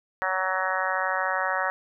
harmonic tone, 187.3 Hz, F#3, 21 cents sharp, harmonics 3 / 4 / 5 / 6 / 7 / 8 / 9 / 10, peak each -32 / -32 / -32 / -32 / -32 / -32 / -32 / -32 dBFS, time 0.22-1.7 s, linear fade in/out 0 ms, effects none

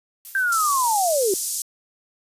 violet noise with tremolo, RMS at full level -34 dBFS, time 0.25-1.5 s, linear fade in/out 0 ms, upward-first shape triangle, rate 8.4 Hz, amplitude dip 45%
sine linear sweep, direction down, 1592 to 359 Hz, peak -18 dBFS, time 0.35-1.34 s, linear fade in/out 2 ms
pink band-pass noise, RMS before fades -27 dBFS, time 0.52-1.62 s, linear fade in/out 2 ms, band 6100 to 12000 Hz, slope 24 dB/octave
effects resampled to 32000 Hz

